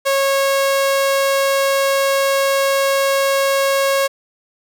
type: tone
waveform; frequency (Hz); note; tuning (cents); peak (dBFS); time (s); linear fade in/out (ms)
sawtooth; 548; C#5; -20; -10; 0.05-4.08; 20
effects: none